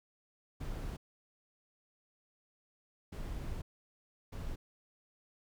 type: noise bursts at uneven times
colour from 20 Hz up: brown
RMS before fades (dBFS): -40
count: 3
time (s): 0.6-0.97 / 3.12-3.62 / 4.32-4.56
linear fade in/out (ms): 10
effects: none